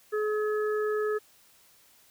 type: harmonic tone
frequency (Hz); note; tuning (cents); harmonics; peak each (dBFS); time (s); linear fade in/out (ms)
425.2; G#4; +41; 1 / 3 / 4; -26 / -36 / -38; 0.12-1.19; 20
effects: white hiss -60 dBFS RMS until 2.1 s